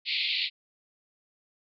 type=band-pass noise; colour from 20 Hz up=white; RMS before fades=-29 dBFS; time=0.05-0.5 s; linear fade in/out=50 ms; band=2100 to 4500 Hz; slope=96 dB/octave; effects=none

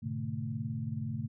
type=tone cluster; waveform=sine; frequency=105.6 / 124.3 / 146.3 / 222.8 Hz; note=G#2 / B2 / D3 / A3; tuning=+29 / +12 / -6 / +22 cents; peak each=-39 / -38 / -39 / -39 dBFS; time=0.02-1.28 s; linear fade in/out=20 ms; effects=none

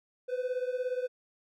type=beating tone pair; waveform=triangle; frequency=498.2 / 515.2 Hz; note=B4 / C5; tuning=+15 / -27 cents; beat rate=17 Hz; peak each=-30 / -33 dBFS; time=0.28-1.08 s; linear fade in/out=20 ms; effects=none

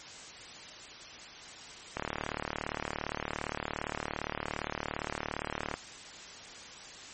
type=click train; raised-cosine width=0.5 ms; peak=-17 dBFS; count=142; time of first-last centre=1.97-5.74 s; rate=37.4 Hz; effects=white hiss -47 dBFS RMS until 7.13 s + MP3 32 kbps

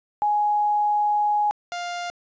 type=tone pair in turn; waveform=sine / sawtooth; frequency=834 / 701.3 Hz; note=G#5 / F5; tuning=+7 / +7 cents; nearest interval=minor third; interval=300 cents; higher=first; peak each=-18 / -24 dBFS; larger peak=first; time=0.22-1.51 / 1.72-2.1 s; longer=first; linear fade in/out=0 ms; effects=resampled to 16000 Hz + 10-bit

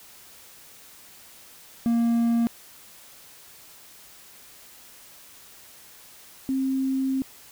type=tone pair in turn; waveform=triangle / sine; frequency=233.1 / 265.8 Hz; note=A#3 / C4; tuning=0 / +27 cents; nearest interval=major second; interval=227 cents; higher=second; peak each=-17 / -22 dBFS; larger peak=first; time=1.86-2.47 / 6.49-7.22 s; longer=second; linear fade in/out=0 ms; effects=white hiss -49 dBFS RMS until 7.51 s

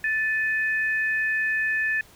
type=tone pair together; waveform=sine; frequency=1755 / 2511 Hz; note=A6 / D#7; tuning=-5 / +15 cents; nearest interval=tritone; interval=620 cents; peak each=-22 / -31 dBFS; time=0.04-2.01 s; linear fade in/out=2 ms; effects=pink hiss -52 dBFS RMS until 2.15 s

